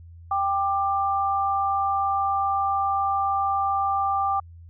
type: tone pair together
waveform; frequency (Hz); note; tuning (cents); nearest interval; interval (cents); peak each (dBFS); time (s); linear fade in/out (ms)
sine; 788.4 / 1186; G5 / D6; +10 / +17; perfect fifth; 707; -23 / -24; 0.31-4.4; 5
effects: added 84 Hz sine -42 dBFS peak until 4.69 s